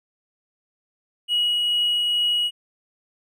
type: tone with tremolo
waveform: triangle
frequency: 2907 Hz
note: F#7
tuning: 31 cents flat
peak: -15 dBFS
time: 1.28-2.51 s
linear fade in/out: 50 ms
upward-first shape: triangle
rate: 2.3 Hz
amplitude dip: 25%
effects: tanh soft clip ceiling -14 dBFS